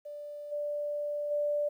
sine tone with level steps, 587.3 Hz, D5, in tune, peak -39 / -31 / -27 dBFS, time 0.05-1.69 s, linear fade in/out 10 ms, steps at 0.51 / 1.3 s, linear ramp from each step 20 ms, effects 11-bit

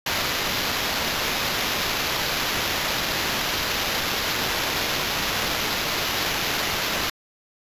violet noise with sample-and-hold, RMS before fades -25 dBFS, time 0.06-7.1 s, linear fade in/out 5 ms, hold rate 8820 Hz, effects resampled to 32000 Hz

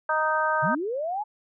harmonic tone, 311.1 Hz, D#4, in tune, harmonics 2 / 3 / 4 / 5, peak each -28 / -26 / -27 / -27 dBFS, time 0.09-0.75 s, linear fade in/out 5 ms
sine linear sweep, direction up, 121.1 to 870 Hz, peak -26 dBFS, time 0.62-1.24 s, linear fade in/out 20 ms
effects none

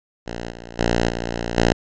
5% pulse tone with level steps, 58.27 Hz, A#1, in tune, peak -17 / -24 / -6 / -13 / -3 dBFS, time 0.26-1.73 s, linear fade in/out 10 ms, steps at 0.51 / 0.79 / 1.09 / 1.57 s, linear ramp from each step 5 ms, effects resampled to 16000 Hz

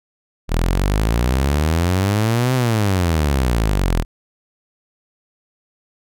sawtooth exponential two-way sweep, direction up then down, 38.89 to 130.81 to 38.89 Hz, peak -11 dBFS, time 0.48-4.05 s, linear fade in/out 50 ms, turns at 2.54 s, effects none

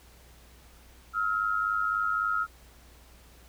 sine tone pair together, 1293.2 / 1396.9 Hz, E6 / F6, -34 / 0 cents, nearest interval minor second, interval 134 cents, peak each -28 dBFS, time 1.13-2.47 s, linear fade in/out 50 ms, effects added 60 Hz sine -54 dBFS peak until 3.48 s + pink hiss -57 dBFS RMS until 3.48 s

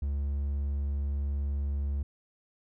triangle tone, 70.6 Hz, C#2, 32 cents sharp, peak -26 dBFS, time 0.02-2.03 s, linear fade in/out 5 ms, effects none

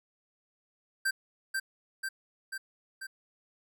square tone with echo, 1568 Hz, G6, in tune, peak -27 dBFS, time 1.05-1.11 s, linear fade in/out 10 ms, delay 490 ms, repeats 4, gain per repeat -3 dB, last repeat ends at 3.07 s, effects none

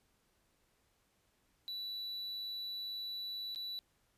triangle tone with dropouts, 3951 Hz, B7, in tune, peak -38 dBFS, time 1.68-3.79 s, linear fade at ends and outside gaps 0 ms, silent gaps 3.548-3.559 s, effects pink hiss -75 dBFS RMS until 4.17 s + resampled to 32000 Hz

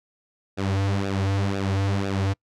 sawtooth tone with flanger, 98 Hz, G2, in tune, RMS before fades -24 dBFS, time 0.57-2.34 s, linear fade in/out 20 ms, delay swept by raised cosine 0.95 to 5.35 ms, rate 2 Hz, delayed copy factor -0.85, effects noise-tail reverb RT60 0.1 s tail -26 dB re dry + low-pass 6000 Hz 12 dB/octave

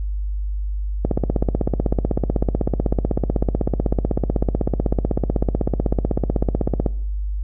click train, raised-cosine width 2 ms, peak -5 dBFS, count 94, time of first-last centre 1.05-6.862 s, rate 16 Hz, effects noise-tail reverb RT60 0.7 s tail -21 dB re dry + added 50 Hz sine -21 dBFS peak until 7.43 s

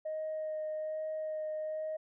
sine tone with vibrato, 622.3 Hz, D#5, in tune, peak -33 dBFS, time 0.05-1.97 s, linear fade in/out 10 ms, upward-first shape sine, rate 1.2 Hz, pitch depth 10 cents each way, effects tanh soft clip ceiling -31 dBFS

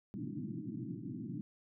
white band-pass noise, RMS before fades -42 dBFS, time 0.14-1.41 s, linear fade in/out 0 ms, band 110 to 330 Hz, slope 96 dB/octave, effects none

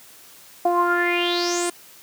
sawtooth tone with low-pass filter sweep, 349.2 Hz, F4, in tune, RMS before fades -21 dBFS, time 0.65-1.7 s, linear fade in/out 5 ms, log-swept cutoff 740 to 9300 Hz, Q 7.6, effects white hiss -47 dBFS RMS until 2.02 s + high-pass 100 Hz 12 dB/octave

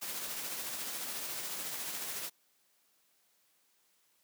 white noise with tremolo, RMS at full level -38 dBFS, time 0.01-2.3 s, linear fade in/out 20 ms, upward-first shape triangle, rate 14 Hz, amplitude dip 35%, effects white hiss -72 dBFS RMS until 4.23 s + high-pass 150 Hz 12 dB/octave

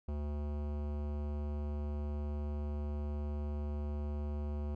sine tone with hard clipping, 73.42 Hz, D2, in tune, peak -37 dBFS, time 0.08-4.75 s, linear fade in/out 5 ms, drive 18 dB, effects none

